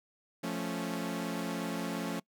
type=chord; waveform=sawtooth; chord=F augmented; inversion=none; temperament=equal; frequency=174.61 / 220 / 277.2 Hz; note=F3 / A3 / C#4; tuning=0 / 0 / 0 cents; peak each=-34 dBFS; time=0.43-2.2 s; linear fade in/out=10 ms; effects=noise-tail reverb RT60 0.1 s tail -24 dB re dry